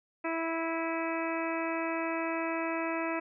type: harmonic tone with a mistuned harmonic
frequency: 328.5 Hz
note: E4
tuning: 6 cents flat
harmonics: 1 / 2 / 3 / 4 / 5 / 6 / 7 / 8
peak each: -34 / -36 / -38 / -40 / -43 / -42 / -43 / -42 dBFS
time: 0.24-3.2 s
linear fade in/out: 10 ms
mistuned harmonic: 8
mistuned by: -38 cents
effects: none